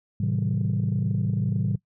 sine chord, A diminished seventh, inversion none, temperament just, 110 / 132 / 158.4 / 190.08 Hz, A2 / C3 / Eb3 / Gb3, 0 / +16 / +31 / +47 cents, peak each -25 / -27 / -28 / -27 dBFS, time 0.2-1.76 s, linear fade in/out 5 ms, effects noise-tail reverb RT60 0.1 s tail -20 dB re dry + tanh soft clip ceiling -16 dBFS

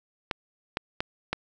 clicks, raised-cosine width 0.3 ms, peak -11 dBFS, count 4, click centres 0.312 / 0.771 / 1.005 / 1.33 s, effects none

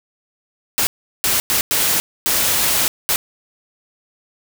white noise bursts at uneven times, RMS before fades -17 dBFS, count 6, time 0.78-0.87 / 1.24-1.4 / 1.5-1.61 / 1.71-2 / 2.26-2.88 / 3.09-3.16 s, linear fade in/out 0 ms, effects none

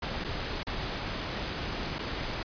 pink noise with dropouts, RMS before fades -34 dBFS, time 0.02-2.43 s, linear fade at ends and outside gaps 5 ms, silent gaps 0.241-0.245 / 0.632-0.668 / 1.985-1.99 s, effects resampled to 11025 Hz

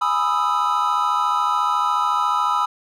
triangle chord, E major seventh, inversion first, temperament equal, 830.6 / 987.8 / 1244.5 / 1318.5 Hz, G#5 / B5 / D#6 / E6, 0 / 0 / 0 / 0 cents, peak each -25 / -20 / -20 / -21 dBFS, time 0.01-2.66 s, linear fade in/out 10 ms, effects none

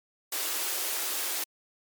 white high-pass noise, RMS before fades -31 dBFS, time 0.32-1.44 s, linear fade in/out 5 ms, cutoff 290 Hz, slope 96 dB/octave, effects MP3 96 kbps

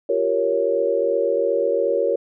sine chord, G half-diminished seventh, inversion third, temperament equal, 349.2 / 392 / 466.2 / 554.4 Hz, F4 / G4 / Bb4 / Db5, 0 / 0 / 0 / 0 cents, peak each -27 / -25 / -21 / -21 dBFS, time 0.09-2.16 s, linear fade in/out 5 ms, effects none

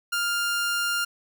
sawtooth tone, 1400 Hz, F6, 4 cents sharp, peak -20 dBFS, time 0.12-1.05 s, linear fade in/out 10 ms, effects none

